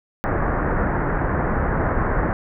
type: low-pass noise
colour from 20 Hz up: pink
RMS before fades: -21 dBFS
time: 0.24-2.33 s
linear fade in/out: 0 ms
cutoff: 1800 Hz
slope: 48 dB/octave
effects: none